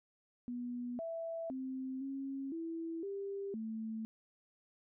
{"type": "tone with pitch steps", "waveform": "sine", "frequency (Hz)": [244, 661, 261.6, 271.8, 329.4, 396.5, 221.4], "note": ["B3", "E5", "C4", "C#4", "E4", "G4", "A3"], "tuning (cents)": [-21, 5, 0, -34, -1, 20, 11], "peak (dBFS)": -38, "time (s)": [0.48, 4.05], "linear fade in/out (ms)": 0, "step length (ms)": 510, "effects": []}